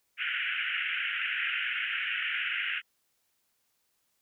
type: band-pass noise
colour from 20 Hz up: white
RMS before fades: -32 dBFS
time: 0.17-2.82 s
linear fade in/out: 50 ms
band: 1400 to 3000 Hz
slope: 96 dB/octave
effects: white hiss -75 dBFS RMS until 4.21 s

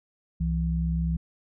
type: tone pair together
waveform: sine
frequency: 65.8 / 165.8 Hz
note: C2 / E3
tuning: +10 / +10 cents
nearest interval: octave + major third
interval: 1600 cents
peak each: -26 dBFS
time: 0.4-1.17 s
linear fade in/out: 10 ms
effects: none

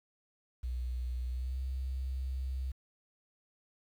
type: tone with pitch glide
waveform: sine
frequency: 61.74 to 65.3 Hz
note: B1 to C2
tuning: 0 to -3 cents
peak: -33 dBFS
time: 0.63-2.72 s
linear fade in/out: 10 ms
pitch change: +97 cents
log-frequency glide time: 1.28-1.59 s
effects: 10-bit

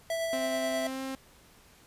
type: tone with tremolo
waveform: square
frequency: 659.3 Hz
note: E5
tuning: in tune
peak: -29 dBFS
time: 0.1-0.87 s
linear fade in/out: 2 ms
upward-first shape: sine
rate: 9.4 Hz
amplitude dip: 25%
type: tone with pitch glide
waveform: sawtooth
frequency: 261.6 to 265.9 Hz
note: C4 to C4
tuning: 0 to +28 cents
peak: -30 dBFS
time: 0.33-1.15 s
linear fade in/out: 0 ms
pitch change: +28 cents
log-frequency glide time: 0.83-1.02 s
effects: pink hiss -58 dBFS RMS until 1.86 s + resampled to 32000 Hz

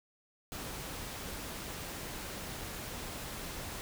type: noise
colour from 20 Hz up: pink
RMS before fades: -42 dBFS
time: 0.52-3.81 s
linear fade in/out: 0 ms
effects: none

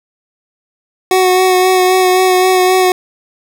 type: tone with vibrato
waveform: 25% pulse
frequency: 370 Hz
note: F#4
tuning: in tune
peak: -4 dBFS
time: 1.11-2.92 s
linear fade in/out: 2 ms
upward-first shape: sine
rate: 3.8 Hz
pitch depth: 19 cents each way
effects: none

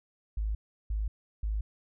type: tone bursts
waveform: sine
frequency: 52.8 Hz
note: G#1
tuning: 29 cents sharp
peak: -28 dBFS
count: 3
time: 0.37-1.61 s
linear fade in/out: 5 ms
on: 180 ms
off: 350 ms
effects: none

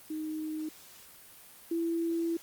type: tone pair in turn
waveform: sine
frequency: 311.1 / 333.8 Hz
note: D#4 / E4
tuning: 0 / +22 cents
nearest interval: minor second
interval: 122 cents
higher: second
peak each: -33 / -28 dBFS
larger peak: second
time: 0.1-0.69 / 1.71-2.37 s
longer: second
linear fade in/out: 5 ms
effects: white hiss -53 dBFS RMS until 2.42 s + Opus 32 kbps

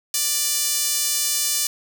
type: tone with high-pass filter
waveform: sawtooth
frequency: 590 Hz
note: D5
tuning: 8 cents sharp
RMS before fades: -22 dBFS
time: 0.14-1.67 s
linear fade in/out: 2 ms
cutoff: 6000 Hz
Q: 0.98
effects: 8-bit

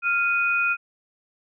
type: tone pair together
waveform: sine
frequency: 1394.7 / 2485 Hz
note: F6 / D#7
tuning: -3 / -3 cents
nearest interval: minor seventh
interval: 1000 cents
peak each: -22 dBFS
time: 0.02-0.77 s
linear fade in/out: 50 ms
effects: none

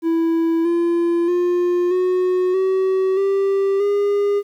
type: tone with pitch steps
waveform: triangle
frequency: 329.9 / 341.5 / 353.6 / 366 / 379 / 392.3 / 406.2 Hz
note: E4 / F4 / F4 / F#4 / F#4 / G4 / G#4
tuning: +1 / -39 / +22 / -19 / +42 / +1 / -38 cents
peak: -13 dBFS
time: 0.02-4.43 s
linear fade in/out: 50 ms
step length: 630 ms
effects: 9-bit

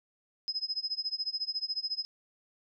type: tone with tremolo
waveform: sine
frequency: 5080 Hz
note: D#8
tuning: 35 cents sharp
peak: -28 dBFS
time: 0.48-2.05 s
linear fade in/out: 0 ms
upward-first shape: sine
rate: 14 Hz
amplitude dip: 95%
effects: none

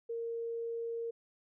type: tone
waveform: sine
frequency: 462.7 Hz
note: A#4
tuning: 13 cents flat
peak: -35 dBFS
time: 0.09-1.11 s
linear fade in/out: 10 ms
effects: none

